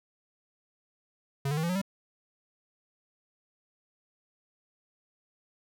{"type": "tone with pitch steps", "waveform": "square", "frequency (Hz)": [138.4, 148.33, 158.98, 170.39, 182.62, 195.73], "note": ["C#3", "D3", "D#3", "F3", "F#3", "G3"], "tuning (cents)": [-2, 18, 38, -42, -22, -2], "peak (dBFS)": -28, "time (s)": [1.45, 1.816], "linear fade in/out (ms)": 5, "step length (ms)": 61, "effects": []}